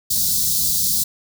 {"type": "band-stop noise", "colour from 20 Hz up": "white", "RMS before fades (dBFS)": -19, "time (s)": [0.1, 1.04], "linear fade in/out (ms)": 10, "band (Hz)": [230, 3900], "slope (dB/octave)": 48, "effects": []}